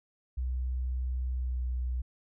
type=tone with pitch glide; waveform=sine; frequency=63.1 to 62.12 Hz; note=B1 to B1; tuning=+38 to +11 cents; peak=-29 dBFS; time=0.37-2.02 s; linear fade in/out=10 ms; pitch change=-27 cents; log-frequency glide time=1.34-1.62 s; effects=none